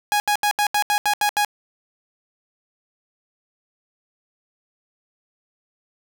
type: tone bursts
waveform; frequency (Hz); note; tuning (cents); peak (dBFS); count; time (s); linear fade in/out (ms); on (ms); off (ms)
sawtooth; 829; G#5; -3; -13; 9; 0.12-1.448; 0; 80; 76
effects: none